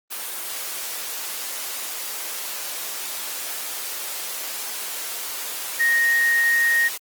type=tone in noise; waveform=sine; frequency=1864.7 Hz; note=A#6; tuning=in tune; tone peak=-16 dBFS; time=5.79-6.89 s; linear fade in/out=20 ms; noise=white; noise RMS=-30 dBFS; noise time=0.1-6.98 s; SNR=+11 dB; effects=high-pass 400 Hz 12 dB/octave + Opus 24 kbps